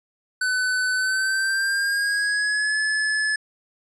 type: tone with pitch glide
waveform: square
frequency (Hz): 1507 to 1721.1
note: F#6 to A6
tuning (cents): +31 to -39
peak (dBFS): -21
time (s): 0.41-3.36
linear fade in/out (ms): 5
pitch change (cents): +230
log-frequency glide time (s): 0.94-2.79
effects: resampled to 24000 Hz